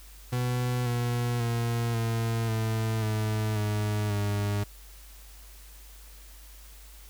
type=tone with pitch steps; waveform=40% pulse; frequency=123.9 / 120.58 / 117.35 / 114.21 / 111.15 / 108.17 / 105.28 / 102.46 Hz; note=B2 / B2 / A#2 / A#2 / A2 / A2 / G#2 / G#2; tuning=+6 / -41 / +12 / -35 / +18 / -29 / +24 / -23 cents; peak=-25 dBFS; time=0.32-4.64 s; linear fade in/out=10 ms; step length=540 ms; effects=added 50 Hz sine -47 dBFS peak until 7.09 s + white hiss -53 dBFS RMS until 7.09 s